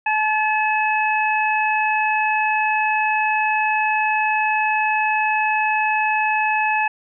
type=harmonic tone; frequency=860 Hz; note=A5; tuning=40 cents flat; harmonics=1 / 2 / 3; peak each=-19 / -23 / -22 dBFS; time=0.06-6.88 s; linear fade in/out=5 ms; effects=none